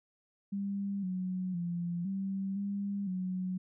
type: tone with pitch steps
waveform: sine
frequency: 199 / 184.4 / 173.1 / 193.9 / 200.3 / 184.5 Hz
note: G3 / F#3 / F3 / G3 / G3 / F#3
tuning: +26 / -6 / -15 / -19 / +38 / -5 cents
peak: -32 dBFS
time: 0.52-3.58 s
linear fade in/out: 10 ms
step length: 510 ms
effects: none